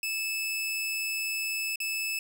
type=tone with dropouts; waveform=sawtooth; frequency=2616 Hz; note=E7; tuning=14 cents flat; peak=-26 dBFS; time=0.03-2.19 s; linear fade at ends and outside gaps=2 ms; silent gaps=1.758-1.802 s; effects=none